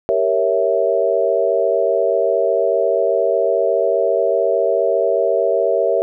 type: chord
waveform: sine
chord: G diminished seventh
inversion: none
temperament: equal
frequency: 392 / 466.2 / 554.4 / 659.3 Hz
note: G4 / Bb4 / Db5 / Fb5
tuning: 0 / 0 / 0 / 0 cents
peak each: -21 / -19 / -19 / -18 dBFS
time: 0.09-6.02 s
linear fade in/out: 0 ms
effects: none